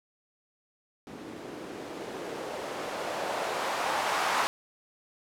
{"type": "noise with low-pass filter sweep", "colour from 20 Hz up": "violet", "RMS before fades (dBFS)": -33, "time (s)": [1.07, 4.47], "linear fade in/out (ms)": 0, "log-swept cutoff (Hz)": [270, 1000], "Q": 1.5, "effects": []}